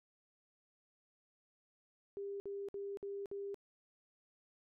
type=tone bursts; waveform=sine; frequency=399.4 Hz; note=G4; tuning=32 cents sharp; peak=-40 dBFS; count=5; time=2.17-3.544 s; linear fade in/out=0 ms; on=230 ms; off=56 ms; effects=none